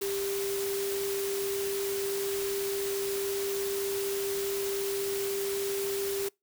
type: tone in noise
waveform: sine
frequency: 395.7 Hz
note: G4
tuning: 16 cents sharp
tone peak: -30 dBFS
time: 0.01-6.29 s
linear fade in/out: 10 ms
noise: white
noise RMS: -37 dBFS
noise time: 0.01-6.29 s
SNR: +4 dB
effects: noise-tail reverb RT60 0.2 s tail -25 dB re dry